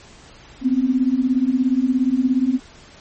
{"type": "beating tone pair", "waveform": "sine", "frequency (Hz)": [246.9, 263.9], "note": ["B3", "C4"], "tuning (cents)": [0, 15], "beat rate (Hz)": 17, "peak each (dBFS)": [-19, -17], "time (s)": [0.61, 2.6], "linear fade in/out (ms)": 50, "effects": ["pink hiss -45 dBFS RMS until 3 s", "MP3 32 kbps"]}